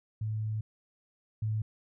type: tone pair in turn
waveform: sine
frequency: 108.5 / 108.5 Hz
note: A2 / A2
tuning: -24 / -24 cents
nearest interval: unison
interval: 0 cents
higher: neither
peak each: -30 / -28 dBFS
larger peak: second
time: 0.21-0.61 / 1.42-1.62 s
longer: first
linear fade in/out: 5 ms
effects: none